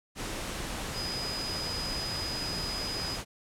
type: tone in noise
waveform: sine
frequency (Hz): 4978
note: D#8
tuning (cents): 0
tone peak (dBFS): -34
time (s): 0.93-3.19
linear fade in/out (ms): 50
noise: pink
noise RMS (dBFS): -36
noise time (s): 0.15-3.25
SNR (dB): -1
effects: low-pass 10000 Hz 12 dB/octave